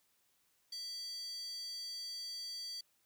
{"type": "tone with high-pass filter", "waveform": "square", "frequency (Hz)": 660, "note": "E5", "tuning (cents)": 2, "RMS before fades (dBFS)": -44, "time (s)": [0.72, 2.81], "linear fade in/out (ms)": 5, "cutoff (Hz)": 4500, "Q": 8.2, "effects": ["white hiss -75 dBFS RMS until 3.05 s"]}